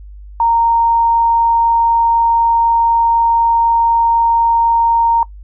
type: tone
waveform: sine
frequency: 926 Hz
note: A#5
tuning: 12 cents flat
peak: -9 dBFS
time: 0.4-5.23 s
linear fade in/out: 2 ms
effects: noise-tail reverb RT60 0.1 s tail -20 dB re dry + added 50 Hz sine -31 dBFS peak until 5.43 s